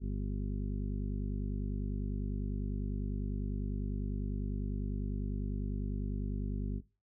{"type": "harmonic tone", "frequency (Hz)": 50, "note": "G1", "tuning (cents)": 35, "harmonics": [1, 2, 3, 4, 5, 7, 8], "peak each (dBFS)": [-34, -40, -44, -42, -45, -52, -53], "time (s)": [0, 6.82], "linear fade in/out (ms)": 50, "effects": ["noise-tail reverb RT60 0.3 s tail -19 dB re dry"]}